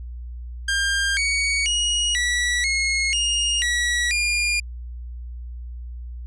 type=tone with pitch steps; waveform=sawtooth; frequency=1600 / 2242 / 2888 / 1945 / 2164 / 2848 / 1930 / 2414 Hz; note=G6 / C#7 / F#7 / B6 / C#7 / F7 / B6 / D7; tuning=+35 / +19 / -43 / -27 / -42 / +33 / -40 / +47 cents; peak=-16 dBFS; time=0.68-4.6 s; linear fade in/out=5 ms; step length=490 ms; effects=added 60 Hz sine -31 dBFS peak until 6.26 s + resampled to 22050 Hz